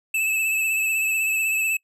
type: tone with vibrato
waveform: square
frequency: 2618 Hz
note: E7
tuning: 13 cents flat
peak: -21 dBFS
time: 0.14-1.77 s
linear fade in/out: 5 ms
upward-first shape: sine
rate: 16 Hz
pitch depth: 32 cents each way
effects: noise-tail reverb RT60 0.1 s tail -26 dB re dry